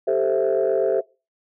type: chord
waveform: sine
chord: A minor seventh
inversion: third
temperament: equal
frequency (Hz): 392 / 440 / 523.3 / 659.3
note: G4 / A4 / C5 / E5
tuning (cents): 0 / 0 / 0 / 0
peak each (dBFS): -22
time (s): 0.07-1.01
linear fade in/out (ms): 10
effects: noise-tail reverb RT60 0.3 s tail -22 dB re dry + tanh soft clip ceiling -11 dBFS